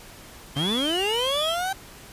triangle tone with vibrato, 3100 Hz, G7, 20 cents flat, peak -24 dBFS, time 0.55-1.56 s, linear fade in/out 50 ms, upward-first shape triangle, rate 1.5 Hz, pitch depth 210 cents each way
30% pulse linear sweep, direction up, 130.81 to 784 Hz, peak -22 dBFS, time 0.56-1.73 s, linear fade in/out 5 ms
effects pink hiss -45 dBFS RMS until 2.12 s + resampled to 32000 Hz

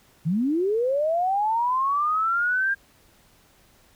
sine linear sweep, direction up, 146.2 to 1615 Hz, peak -20 dBFS, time 0.25-2.75 s, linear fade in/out 20 ms, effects pink hiss -58 dBFS RMS until 3.95 s

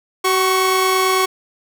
sawtooth tone pair together, 378 / 1105 Hz, F#4 / C#6, +37 / -6 cents, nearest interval octave + perfect fifth, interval 1857 cents, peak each -13 dBFS, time 0.24-1.26 s, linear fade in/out 10 ms, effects none

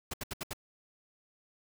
pink noise bursts, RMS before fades -37 dBFS, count 5, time 0.11-0.533 s, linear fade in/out 5 ms, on 27 ms, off 72 ms, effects none

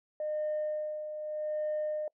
sine tone with tremolo, 609 Hz, D#5, 37 cents flat, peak -28 dBFS, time 0.2-2.08 s, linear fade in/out 2 ms, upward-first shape sine, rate 0.82 Hz, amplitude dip 60%, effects noise-tail reverb RT60 0.1 s tail -26 dB re dry + tanh soft clip ceiling -27 dBFS

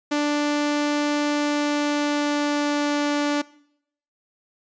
sawtooth tone with pitch glide, 293.7 to 291.5 Hz, D4 to D4, 0 to -13 cents, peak -16 dBFS, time 0.11-3.42 s, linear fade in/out 10 ms, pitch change -13 cents, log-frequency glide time 1.28-3.15 s, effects noise-tail reverb RT60 0.7 s tail -21 dB re dry + resampled to 16000 Hz

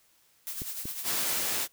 blue noise with tremolo, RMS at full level -35 dBFS, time 0.47-1.39 s, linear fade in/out 0 ms, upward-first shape sine, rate 10 Hz, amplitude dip 50%
clicks, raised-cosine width 3 ms, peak -25 dBFS, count 2, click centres 0.619 / 0.855 s
white high-pass noise, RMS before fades -30 dBFS, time 1.03-1.68 s, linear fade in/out 50 ms, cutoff 120 Hz, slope 12 dB/octave
effects white hiss -65 dBFS RMS until 1.72 s

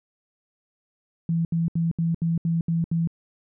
sine tone bursts, 166.3 Hz, E3, 16 cents sharp, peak -20 dBFS, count 8, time 1.29-3.074 s, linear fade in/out 2 ms, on 160 ms, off 72 ms, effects none

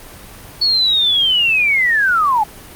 sine linear sweep, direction down, 4431 to 812 Hz, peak -11 dBFS, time 0.61-2.44 s, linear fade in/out 10 ms, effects pink hiss -37 dBFS RMS until 2.75 s + Opus 32 kbps

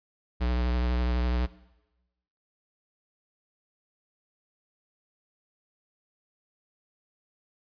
square tone with vibrato, 60.9 Hz, B1, 24 cents flat, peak -25 dBFS, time 0.4-1.47 s, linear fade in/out 20 ms, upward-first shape sine, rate 12 Hz, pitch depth 29 cents each way, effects noise-tail reverb RT60 1.0 s tail -18 dB re dry + resampled to 11025 Hz

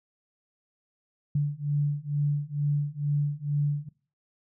sine beating tone pair, 144.4 / 146.6 Hz, D3 / D3, -29 / -3 cents, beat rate 2.2 Hz, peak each -27 dBFS, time 1.35-3.89 s, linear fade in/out 5 ms, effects noise-tail reverb RT60 0.4 s tail -20 dB re dry

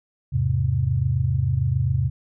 sine chord, E augmented, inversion none, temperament equal, 82.41 / 103.83 / 130.81 Hz, E2 / G#2 / B#2, 0 / 0 / 0 cents, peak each -25 / -24 / -21 dBFS, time 0.32-2.1 s, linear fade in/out 20 ms, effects none

